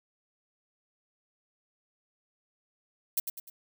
violet noise with echo, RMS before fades -27 dBFS, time 3.17-3.2 s, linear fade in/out 5 ms, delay 100 ms, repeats 3, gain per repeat -7 dB, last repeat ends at 3.5 s, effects none

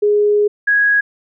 sine tone pair in turn, 415.3 / 1657.9 Hz, G#4 / G#6, 0 / -3 cents, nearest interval 2 octaves, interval 2397 cents, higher second, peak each -10 dBFS, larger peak neither, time 0.02-0.48 / 0.67-1.01 s, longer first, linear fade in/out 10 ms, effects none

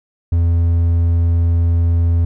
triangle tone, 84.6 Hz, E2, 45 cents sharp, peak -9 dBFS, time 0.32-2.25 s, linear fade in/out 5 ms, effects none

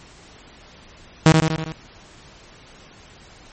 sawtooth tone with echo, 159 Hz, D#3, 38 cents sharp, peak -4 dBFS, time 1.26-1.32 s, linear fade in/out 0 ms, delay 80 ms, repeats 5, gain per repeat -4 dB, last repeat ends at 1.72 s, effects pink hiss -46 dBFS RMS until 3.52 s + MP3 32 kbps

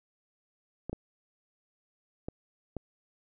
clicks, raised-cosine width 2 ms, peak -22 dBFS, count 4, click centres 0.896 / 0.93 / 2.285 / 2.767 s, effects none

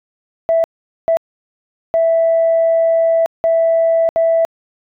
sine tone bursts at uneven times, 659.3 Hz, E5, in tune, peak -9 dBFS, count 5, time 0.49-0.64 / 1.08-1.17 / 1.94-3.26 / 3.44-4.09 / 4.16-4.45 s, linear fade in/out 0 ms, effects tanh soft clip ceiling -6 dBFS

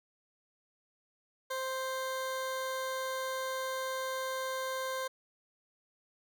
20% pulse tone, 523.3 Hz, C5, in tune, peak -29 dBFS, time 1.5-5.08 s, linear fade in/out 10 ms, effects none

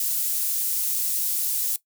pink high-pass noise, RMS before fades -25 dBFS, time 0-1.76 s, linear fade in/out 2 ms, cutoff 11000 Hz, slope 12 dB/octave, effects noise-tail reverb RT60 0.1 s tail -17 dB re dry

